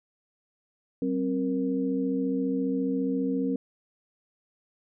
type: tone cluster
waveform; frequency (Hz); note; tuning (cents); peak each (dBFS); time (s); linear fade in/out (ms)
sine; 191.4 / 266 / 468.8; G3 / C4 / A#4; -41 / +29 / +10; -32 / -26 / -32; 1.02-3.56; 2
effects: none